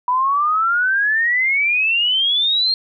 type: exponential sweep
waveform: sine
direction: up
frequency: 980 to 4248 Hz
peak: -14 dBFS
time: 0.08-2.74 s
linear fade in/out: 2 ms
effects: none